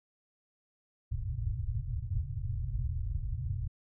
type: low-pass noise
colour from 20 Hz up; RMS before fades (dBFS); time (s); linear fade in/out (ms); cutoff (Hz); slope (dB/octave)
white; -34; 1.11-3.68; 10; 130; 96
effects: none